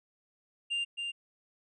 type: tone with echo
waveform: triangle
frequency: 2794 Hz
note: F7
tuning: in tune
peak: -28 dBFS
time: 0.7-0.85 s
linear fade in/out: 20 ms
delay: 270 ms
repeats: 1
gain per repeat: -4 dB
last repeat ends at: 1.12 s
effects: resampled to 22050 Hz